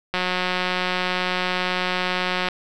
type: click train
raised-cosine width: 0.3 ms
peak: -7 dBFS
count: 428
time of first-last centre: 0.14-2.486 s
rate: 182 Hz
effects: none